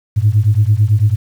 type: beating tone pair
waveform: sine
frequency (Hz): 101.3 / 110.3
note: G#2 / A2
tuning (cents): -43 / +5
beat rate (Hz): 9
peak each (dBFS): -11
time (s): 0.16-1.16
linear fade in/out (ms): 20
effects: tanh soft clip ceiling -2 dBFS + 7-bit